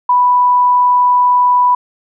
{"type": "tone", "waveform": "sine", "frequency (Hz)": 987.8, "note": "B5", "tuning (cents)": 0, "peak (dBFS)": -7, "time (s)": [0.09, 1.75], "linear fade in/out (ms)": 5, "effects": []}